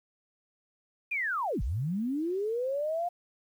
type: linear two-way sweep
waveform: sine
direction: down then up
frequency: 2489 to 42.58 to 714 Hz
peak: -28 dBFS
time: 1.11-3.09 s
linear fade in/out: 10 ms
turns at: 1.62 s
effects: 10-bit